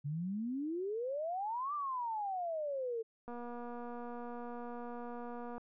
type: exponential two-way sweep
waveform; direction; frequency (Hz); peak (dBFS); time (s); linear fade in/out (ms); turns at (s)
sine; up then down; 138.5 to 1200 to 441.2; -35; 0.04-3.03; 20; 1.74
type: click train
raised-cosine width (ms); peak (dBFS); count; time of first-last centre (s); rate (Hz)
1; -33; 553; 3.28-5.58; 240
effects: none